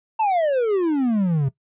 triangle exponential sweep, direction down, 911 to 130.2 Hz, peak -15 dBFS, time 0.19-1.49 s, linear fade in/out 10 ms, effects noise-tail reverb RT60 0.1 s tail -17 dB re dry + resampled to 8000 Hz

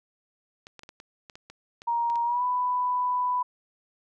clicks, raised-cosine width 0.2 ms, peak -27 dBFS, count 11, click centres 0.669 / 0.793 / 0.834 / 0.891 / 1.001 / 1.298 / 1.355 / 1.5 / 1.819 / 2.1 / 2.157 s
sine tone with pitch glide, 939 to 993.1 Hz, A#5 to B5, +12 to +9 cents, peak -23 dBFS, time 1.87-3.43 s, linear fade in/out 10 ms, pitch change +97 cents, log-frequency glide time 2.24-2.43 s
effects none

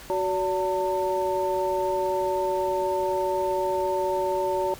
sine tone cluster, 372.5 / 572 / 901 Hz, F#4 / D5 / A5, +12 / -46 / +41 cents, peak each -27 dBFS, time 0.1-4.74 s, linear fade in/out 0 ms, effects pink hiss -44 dBFS RMS until 4.79 s

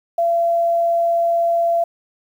sine tone, 679 Hz, F5, 49 cents flat, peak -14 dBFS, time 0.18-1.84 s, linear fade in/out 5 ms, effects 8-bit

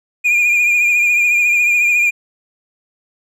triangle tone with vibrato, 2423 Hz, D#7, 47 cents flat, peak -9 dBFS, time 0.24-2.11 s, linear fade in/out 20 ms, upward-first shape triangle, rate 14 Hz, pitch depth 45 cents each way, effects none

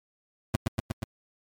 25% pulse tone with echo, 110 Hz, A2, in tune, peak -16 dBFS, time 0.54-0.56 s, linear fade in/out 5 ms, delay 120 ms, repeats 4, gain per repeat -2 dB, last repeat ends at 1.04 s, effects MP3 96 kbps

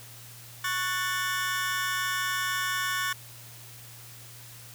sawtooth chord, F# minor, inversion second, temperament just, 1110 / 1480 / 1776 Hz, C#6 / F#6 / A6, +2 / 0 / +16 cents, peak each -28 dBFS, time 0.64-3.13 s, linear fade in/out 5 ms, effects added 118 Hz sine -49 dBFS peak until 4.74 s + white hiss -48 dBFS RMS until 4.74 s

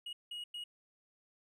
triangle tone bursts at uneven times, 2890 Hz, F#7, 41 cents flat, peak -39 dBFS, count 3, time 0.06-0.13 / 0.31-0.44 / 0.54-0.64 s, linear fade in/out 5 ms, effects none

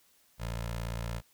15% pulse tone with notch filter, 57.4 Hz, A#1, 26 cents flat, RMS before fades -36 dBFS, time 0.38-1.22 s, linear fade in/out 50 ms, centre 260 Hz, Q 0.94, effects white hiss -66 dBFS RMS until 1.33 s

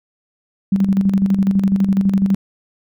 sine tone with tremolo, 195 Hz, G3, 9 cents flat, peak -10 dBFS, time 0.72-2.35 s, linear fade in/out 5 ms, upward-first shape square, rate 12 Hz, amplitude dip 55%, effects none

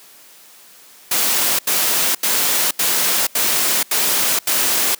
white noise bursts, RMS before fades -17 dBFS, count 7, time 1.11-4.95 s, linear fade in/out 5 ms, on 480 ms, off 80 ms, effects white hiss -45 dBFS RMS until 4.99 s + high-pass 200 Hz 12 dB/octave

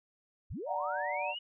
sine linear sweep, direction up, 31 to 2960 Hz, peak -37 dBFS, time 0.5-1.39 s, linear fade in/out 10 ms
sine chord, D augmented, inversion none, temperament equal, 587.3 / 740 / 932.3 Hz, D5 / F#5 / A#5, 0 / 0 / 0 cents, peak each -37 dBFS, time 0.66-1.35 s, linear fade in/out 50 ms
effects none

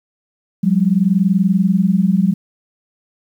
sine tone pair together, 179.45 / 199.9 Hz, F3 / G3, +47 / +34 cents, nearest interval major second, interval 187 cents, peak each -14 dBFS, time 0.63-2.34 s, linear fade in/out 10 ms, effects 8-bit

